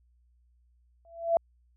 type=tone with exponential growth; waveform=sine; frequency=671 Hz; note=E5; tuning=31 cents sharp; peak=-17 dBFS; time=1.05-1.37 s; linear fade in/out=1 ms; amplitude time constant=69 ms; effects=added 60 Hz sine -62 dBFS peak until 1.76 s